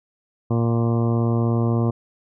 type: harmonic tone with a mistuned harmonic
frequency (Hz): 116.54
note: A#2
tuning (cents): 0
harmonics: 1 / 2 / 3 / 4 / 5 / 6 / 7 / 8 / 9 / 10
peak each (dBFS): -19 / -23 / -27 / -30 / -34 / -35 / -40 / -41 / -36 / -41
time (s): 0.5-1.91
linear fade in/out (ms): 10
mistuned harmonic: 7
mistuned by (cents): -25
effects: none